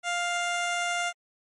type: tone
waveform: 15% pulse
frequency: 700 Hz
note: F5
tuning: 4 cents sharp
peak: -20 dBFS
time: 0.03-1.13 s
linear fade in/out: 50 ms
effects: MP3 48 kbps